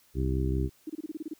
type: harmonic tone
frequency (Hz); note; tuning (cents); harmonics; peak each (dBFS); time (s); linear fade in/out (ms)
65.41; C2; 0; 1 / 2 / 3 / 4 / 5 / 6; -28 / -31 / -38 / -37 / -35 / -36; 0.14-0.7; 50
type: tone bursts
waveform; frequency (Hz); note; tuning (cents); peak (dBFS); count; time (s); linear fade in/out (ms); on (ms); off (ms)
sine; 311.1; D#4; 0; -32; 9; 0.87-1.337; 5; 27; 28
effects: white hiss -63 dBFS RMS until 1.39 s